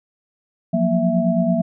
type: tone cluster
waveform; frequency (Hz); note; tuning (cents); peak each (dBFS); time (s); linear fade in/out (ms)
sine; 175.2 / 184.2 / 234.5 / 661; F3 / F#3 / A#3 / E5; +6 / -7 / +11 / +5; -21 / -21 / -20 / -21; 0.73-1.62; 10
effects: none